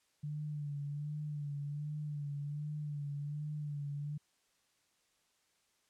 sine tone with vibrato, 146.83 Hz, D3, in tune, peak -37 dBFS, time 0.23-4.18 s, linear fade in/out 10 ms, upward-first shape sine, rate 1.3 Hz, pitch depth 44 cents each way, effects white hiss -75 dBFS RMS until 5.89 s + low-pass 9000 Hz 12 dB/octave

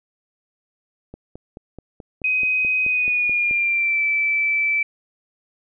click train, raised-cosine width 2 ms, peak -23 dBFS, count 12, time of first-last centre 1.14-3.511 s, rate 4.64 Hz
sine tone with pitch glide, 2515 to 2320 Hz, D#7 to D7, +18 to -22 cents, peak -17 dBFS, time 2.24-4.83 s, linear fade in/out 5 ms, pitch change -140 cents, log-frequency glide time 2.85-4.03 s
effects none

